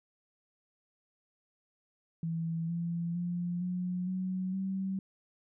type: tone with pitch steps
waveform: sine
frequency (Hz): 164.81 / 169.84 / 175.01 / 180.35 / 185.85 / 191.52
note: E3 / F3 / F3 / F#3 / F#3 / G3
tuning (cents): 0 / -48 / +4 / -44 / +8 / -40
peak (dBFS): -31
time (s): 2.23-4.99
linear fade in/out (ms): 2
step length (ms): 460
effects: none